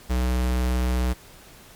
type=tone; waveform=square; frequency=62.3 Hz; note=B1; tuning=16 cents sharp; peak=-21 dBFS; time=0.09-1.14 s; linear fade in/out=20 ms; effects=pink hiss -48 dBFS RMS until 1.75 s + MP3 96 kbps